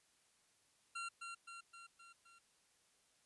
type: tone with echo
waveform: 25% pulse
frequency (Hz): 1374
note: F6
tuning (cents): -29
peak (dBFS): -39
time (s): 0.95-1.09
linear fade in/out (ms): 10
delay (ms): 260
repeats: 5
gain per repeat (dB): -4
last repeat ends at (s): 2.39
effects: white hiss -74 dBFS RMS until 3.25 s + resampled to 24000 Hz